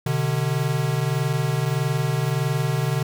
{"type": "tone pair together", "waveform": "square", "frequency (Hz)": [128.09, 149.7], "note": ["C3", "D3"], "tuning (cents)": [-36, 33], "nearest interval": "minor third", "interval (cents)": 269, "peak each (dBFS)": -24, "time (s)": [0.06, 3.03], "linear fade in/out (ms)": 5, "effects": []}